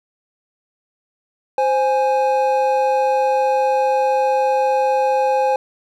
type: tone pair together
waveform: triangle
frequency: 523 / 830.2 Hz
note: C5 / G#5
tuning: -1 / -1 cents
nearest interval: minor sixth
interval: 800 cents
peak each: -15 dBFS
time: 1.58-5.56 s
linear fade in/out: 2 ms
effects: none